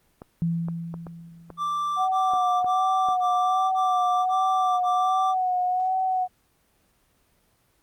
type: clicks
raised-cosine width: 1 ms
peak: -24 dBFS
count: 8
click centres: 0.219 / 0.685 / 0.941 / 1.068 / 1.503 / 2.336 / 2.645 / 3.087 s
type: tone with exponential decay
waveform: sine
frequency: 167.7 Hz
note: E3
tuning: 30 cents sharp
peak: -20 dBFS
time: 0.42-2.03 s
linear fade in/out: 0 ms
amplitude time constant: 350 ms
type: tone bursts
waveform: triangle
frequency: 1174.7 Hz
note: D6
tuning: in tune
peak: -22 dBFS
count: 7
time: 1.57-5.348 s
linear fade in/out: 50 ms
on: 520 ms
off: 23 ms
type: tone with vibrato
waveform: sine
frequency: 740 Hz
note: F#5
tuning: in tune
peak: -21 dBFS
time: 1.96-6.28 s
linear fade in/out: 50 ms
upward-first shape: sine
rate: 1.3 Hz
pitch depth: 34 cents each way
effects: pink hiss -65 dBFS RMS until 7.82 s + Opus 24 kbps